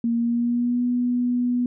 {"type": "tone with pitch glide", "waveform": "sine", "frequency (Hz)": [233.1, 245.1], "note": ["A#3", "B3"], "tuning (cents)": [0, -13], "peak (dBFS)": -19, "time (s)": [0.04, 1.66], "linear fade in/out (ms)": 2, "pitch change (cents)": 87, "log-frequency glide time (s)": [0.14, 0.84], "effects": []}